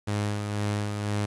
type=tone with tremolo; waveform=sawtooth; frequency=103.7 Hz; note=G#2; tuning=2 cents flat; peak=-21 dBFS; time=0.07-1.26 s; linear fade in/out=10 ms; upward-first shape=sine; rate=2 Hz; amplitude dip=40%; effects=resampled to 24000 Hz + 8-bit